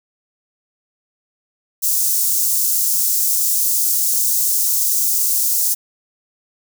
white high-pass noise, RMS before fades -17 dBFS, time 1.82-5.75 s, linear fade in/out 20 ms, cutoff 5900 Hz, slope 24 dB/octave, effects none

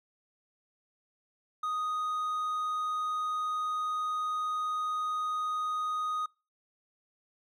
triangle tone, 1244.5 Hz, D#6, in tune, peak -28 dBFS, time 1.63-6.26 s, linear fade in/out 5 ms, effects noise-tail reverb RT60 0.3 s tail -26 dB re dry

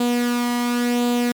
sawtooth tone with flanger, 241.8 Hz, B3, 36 cents flat, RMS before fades -20 dBFS, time 0-1.32 s, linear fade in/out 5 ms, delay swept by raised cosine 0.26 to 0.99 ms, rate 0.93 Hz, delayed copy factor +0.5, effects MP3 96 kbps

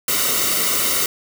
white noise with comb filter, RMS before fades -19 dBFS, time 0.08-1.06 s, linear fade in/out 2 ms, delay 1.2 ms, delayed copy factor -0.7, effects none

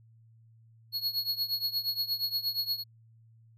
square tone with tremolo, 4334 Hz, C#8, 40 cents flat, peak -26 dBFS, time 0.92-2.84 s, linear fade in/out 50 ms, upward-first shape triangle, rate 8.5 Hz, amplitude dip 90%, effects added 113 Hz sine -56 dBFS peak until 3.57 s

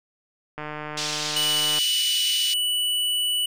click train, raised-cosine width 0.5 ms, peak -18 dBFS, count 183, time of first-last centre 0.58-1.785 s, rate 151 Hz
white band-pass noise, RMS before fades -29 dBFS, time 0.97-2.54 s, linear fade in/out 5 ms, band 2700 to 5800 Hz, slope 24 dB/octave
square tone, 2960 Hz, F#7, in tune, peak -22 dBFS, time 1.36-3.46 s, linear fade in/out 5 ms
effects none

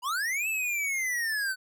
square linear two-way sweep, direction up then down, 932.3 to 2658 to 1494 Hz, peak -28 dBFS, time 0.02-1.56 s, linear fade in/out 50 ms, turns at 0.48 s, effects none

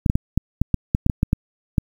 clicks, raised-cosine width 5 ms, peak -4 dBFS, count 12, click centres 0.062 / 0.099 / 0.155 / 0.376 / 0.616 / 0.743 / 0.949 / 1.064 / 1.098 / 1.231 / 1.331 / 1.782 s, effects 7-bit

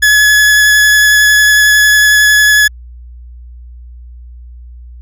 40% pulse tone with vibrato, 1700 Hz, G#6, 40 cents sharp, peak -4 dBFS, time 0.02-2.68 s, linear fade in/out 10 ms, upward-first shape sine, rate 11 Hz, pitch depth 10 cents each way, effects added 60 Hz sine -29 dBFS peak until 5.01 s

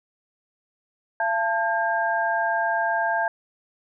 sine tone cluster, 681 / 886 / 1606 Hz, F5 / A5 / G6, -44 / +12 / +41 cents, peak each -25 dBFS, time 1.2-3.28 s, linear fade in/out 2 ms, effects none

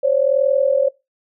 sine tone pair together, 528.7 / 570 Hz, C5 / C#5, +18 / +48 cents, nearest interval minor second, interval 130 cents, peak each -16 dBFS, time 0.03-0.89 s, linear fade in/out 10 ms, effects noise-tail reverb RT60 0.2 s tail -20 dB re dry

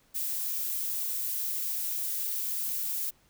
violet noise, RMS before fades -32 dBFS, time 0.14-3.11 s, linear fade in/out 20 ms, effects pink hiss -65 dBFS RMS until 3.29 s

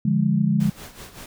sine chord, D diminished, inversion none, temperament equal, 146.83 / 174.61 / 207.7 Hz, D3 / F3 / Ab3, 0 / 0 / 0 cents, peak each -22 / -22 / -20 dBFS, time 0.05-0.7 s, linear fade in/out 5 ms
pink noise with tremolo, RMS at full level -38 dBFS, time 0.6-1.26 s, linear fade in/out 2 ms, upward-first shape sine, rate 5.3 Hz, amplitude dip 70%
effects none

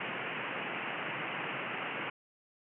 white band-pass noise, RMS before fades -38 dBFS, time 0-2.1 s, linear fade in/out 5 ms, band 120 to 2900 Hz, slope 96 dB/octave, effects none

